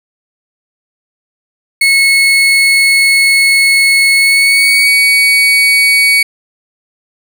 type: tone with pitch glide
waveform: 35% pulse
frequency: 2192 to 2250 Hz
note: C#7 to C#7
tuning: -20 to +25 cents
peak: -4 dBFS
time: 1.81-6.23 s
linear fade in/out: 5 ms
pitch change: +45 cents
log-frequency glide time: 4.15-4.9 s
effects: none